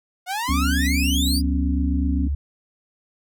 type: exponential sweep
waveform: sawtooth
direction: up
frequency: 708 to 5010 Hz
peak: -20 dBFS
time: 0.26-1.42 s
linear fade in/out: 50 ms
type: chord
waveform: sine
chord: F# suspended fourth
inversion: none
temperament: equal with one note detuned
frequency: 185 / 249.4 / 277.2 Hz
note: F#3 / B3 / C#4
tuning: 0 / +17 / 0 cents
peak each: -29 / -27 / -25 dBFS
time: 0.48-2.28 s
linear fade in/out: 10 ms
type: tone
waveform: sine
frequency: 71.1 Hz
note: C#2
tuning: 45 cents sharp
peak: -20 dBFS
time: 0.49-2.35 s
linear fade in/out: 5 ms
type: tone with exponential growth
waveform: sawtooth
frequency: 2489 Hz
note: D#7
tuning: in tune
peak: -28 dBFS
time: 0.73-0.87 s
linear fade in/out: 5 ms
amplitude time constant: 29 ms
effects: none